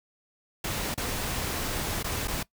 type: noise with dropouts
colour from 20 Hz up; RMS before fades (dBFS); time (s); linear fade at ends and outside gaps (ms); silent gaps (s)
pink; -31; 0.64-2.43; 5; 0.943-0.976 / 2.029-2.042 / 2.275-2.28
effects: noise-tail reverb RT60 0.1 s tail -20 dB re dry